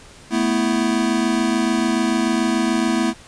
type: chord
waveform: square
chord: A suspended second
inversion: none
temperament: equal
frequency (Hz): 220 / 246.9 / 329.6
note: A3 / B3 / E4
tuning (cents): 0 / 0 / 0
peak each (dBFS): -22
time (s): 0.3-3.14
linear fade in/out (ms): 50
effects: pink hiss -44 dBFS RMS until 3.27 s + resampled to 22050 Hz